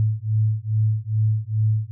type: beating tone pair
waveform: sine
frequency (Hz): 107.4 / 109.8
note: A2 / A2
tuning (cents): -41 / -3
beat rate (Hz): 2.4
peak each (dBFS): -21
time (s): 0-1.91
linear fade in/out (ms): 0
effects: none